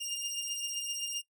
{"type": "beating tone pair", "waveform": "20% pulse", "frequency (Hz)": [2811, 2818.7], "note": ["F7", "F7"], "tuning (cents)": [11, 15], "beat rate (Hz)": 7.7, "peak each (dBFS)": [-31, -35], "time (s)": [0, 1.22], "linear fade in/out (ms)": 20, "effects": ["noise-tail reverb RT60 0.1 s tail -19 dB re dry"]}